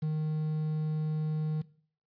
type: tone with quantisation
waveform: triangle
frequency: 154.8 Hz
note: D#3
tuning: 9 cents flat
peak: -26 dBFS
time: 0.02-1.62 s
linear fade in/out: 10 ms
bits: 9
effects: noise-tail reverb RT60 0.5 s tail -19 dB re dry + resampled to 11025 Hz